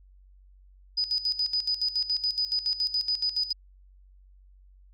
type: tone with tremolo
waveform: sine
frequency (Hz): 4978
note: D#8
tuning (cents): 0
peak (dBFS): -23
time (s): 0.97-3.53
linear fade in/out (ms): 10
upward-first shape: square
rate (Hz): 7.1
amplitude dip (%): 75
effects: added 47 Hz sine -52 dBFS peak until 4.93 s